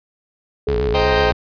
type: tone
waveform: sine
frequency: 424.7 Hz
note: G#4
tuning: 39 cents sharp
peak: -18 dBFS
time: 0.67-1.31 s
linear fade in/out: 2 ms
type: tone with vibrato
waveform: sawtooth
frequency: 62.6 Hz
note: B1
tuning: 24 cents sharp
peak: -16 dBFS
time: 0.68-1.33 s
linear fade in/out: 5 ms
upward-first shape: square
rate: 8 Hz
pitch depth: 200 cents each way
type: chord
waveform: sawtooth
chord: C minor seventh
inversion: none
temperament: equal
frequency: 523.3 / 622.3 / 784 / 932.3 Hz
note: C5 / Eb5 / G5 / Bb5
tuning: 0 / 0 / 0 / 0 cents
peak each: -16 / -18 / -17 / -22 dBFS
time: 0.94-1.32 s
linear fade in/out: 10 ms
effects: resampled to 11025 Hz